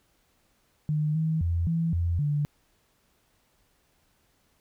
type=tone with pitch steps; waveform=sine; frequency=151.8 / 159.2 / 85 / 165.3 / 85.5 / 146.6 Hz; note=D#3 / D#3 / F2 / E3 / F2 / D3; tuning=-42 / +40 / -46 / +5 / -36 / -3 cents; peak=-23 dBFS; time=0.89-2.45 s; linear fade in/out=0 ms; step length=260 ms; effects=pink hiss -68 dBFS RMS until 4.6 s